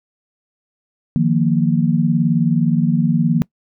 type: chord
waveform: sine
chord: Eb suspended second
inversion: none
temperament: equal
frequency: 155.56 / 174.61 / 233.1 Hz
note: Eb3 / F3 / Bb3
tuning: 0 / 0 / 0 cents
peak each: -17 dBFS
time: 1.16-3.42 s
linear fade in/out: 0 ms
effects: noise-tail reverb RT60 0.1 s tail -24 dB re dry